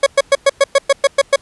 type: tone bursts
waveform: 40% pulse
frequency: 554.4 Hz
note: C#5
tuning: in tune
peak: -6 dBFS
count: 10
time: 0.03-1.36 s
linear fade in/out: 5 ms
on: 34 ms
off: 110 ms
effects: pink hiss -49 dBFS RMS until 1.41 s + resampled to 24000 Hz